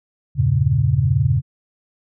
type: chord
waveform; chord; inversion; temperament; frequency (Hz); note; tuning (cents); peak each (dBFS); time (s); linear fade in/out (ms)
sine; E diminished seventh; none; equal; 82.41 / 98 / 116.54 / 138.59; E2 / G2 / Bb2 / Db3; 0 / 0 / 0 / 0; -23 / -21 / -19 / -17; 0.35-1.42; 50
effects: none